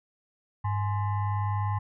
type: tone with frequency modulation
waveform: sine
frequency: 101.4 Hz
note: G#2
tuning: 41 cents flat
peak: -25 dBFS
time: 0.64-1.79 s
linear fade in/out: 10 ms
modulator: 942 Hz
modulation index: 0.68
effects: none